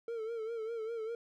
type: tone with vibrato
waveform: triangle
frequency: 451.8 Hz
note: A4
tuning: 46 cents sharp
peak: -34 dBFS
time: 0.08-1.15 s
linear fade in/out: 2 ms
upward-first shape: sine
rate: 5 Hz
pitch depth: 67 cents each way
effects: none